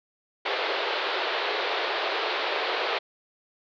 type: band-pass noise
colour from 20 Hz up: pink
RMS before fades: -28 dBFS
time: 0.45-2.99 s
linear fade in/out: 10 ms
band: 380 to 4300 Hz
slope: 48 dB/octave
effects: none